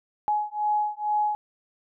sine beating tone pair, 840 / 842.2 Hz, G#5 / G#5, +19 / +24 cents, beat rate 2.2 Hz, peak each -26 dBFS, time 0.28-1.35 s, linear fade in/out 0 ms, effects none

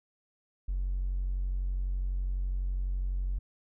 triangle tone, 46 Hz, F#1, 9 cents flat, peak -25 dBFS, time 0.68-3.39 s, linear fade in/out 10 ms, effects tanh soft clip ceiling -25 dBFS

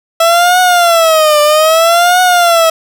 30% pulse tone with vibrato, 659.3 Hz, E5, in tune, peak -3 dBFS, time 0.2-2.7 s, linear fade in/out 5 ms, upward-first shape triangle, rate 0.62 Hz, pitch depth 190 cents each way, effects none

